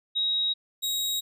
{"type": "tone pair in turn", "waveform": ["sine", "sawtooth"], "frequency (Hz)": [3803, 3803], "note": ["A#7", "A#7"], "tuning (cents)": [34, 34], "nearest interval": "unison", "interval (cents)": 0, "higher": "neither", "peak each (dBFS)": -23, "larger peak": "neither", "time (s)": [[0.15, 0.54], [0.82, 1.21]], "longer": "neither", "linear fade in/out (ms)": 20, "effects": []}